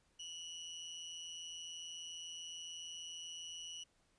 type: tone with amplitude modulation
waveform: 30% pulse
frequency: 2933 Hz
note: F#7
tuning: 16 cents flat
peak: -40 dBFS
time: 0.19-3.84 s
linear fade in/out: 10 ms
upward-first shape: sine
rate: 167 Hz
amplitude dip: 60%
effects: pink hiss -75 dBFS RMS until 4.18 s + resampled to 22050 Hz